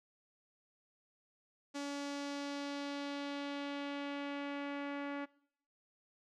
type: tone with low-pass filter sweep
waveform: sawtooth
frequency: 284 Hz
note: C#4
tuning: 42 cents sharp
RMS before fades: -41 dBFS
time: 1.74-5.26 s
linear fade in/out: 20 ms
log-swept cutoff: 6700 to 2000 Hz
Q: 1.5
effects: noise-tail reverb RT60 0.7 s tail -23 dB re dry